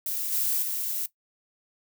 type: noise with level steps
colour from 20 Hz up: violet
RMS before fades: -30 / -26 / -30 dBFS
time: 0.06-1.06 s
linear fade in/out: 2 ms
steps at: 0.32 / 0.62 s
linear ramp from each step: 5 ms
effects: noise-tail reverb RT60 0.1 s tail -17 dB re dry